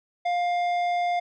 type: tone with tanh clipping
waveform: sine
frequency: 704 Hz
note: F5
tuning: 14 cents sharp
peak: -24 dBFS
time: 0.25-1.2 s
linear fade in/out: 10 ms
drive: 11 dB
effects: none